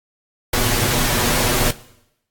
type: noise with comb filter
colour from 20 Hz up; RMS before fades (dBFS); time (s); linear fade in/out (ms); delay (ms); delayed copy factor
pink; -18; 0.53-1.71; 5; 8.2; +0.7
effects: noise-tail reverb RT60 0.8 s tail -18 dB re dry + AAC 64 kbps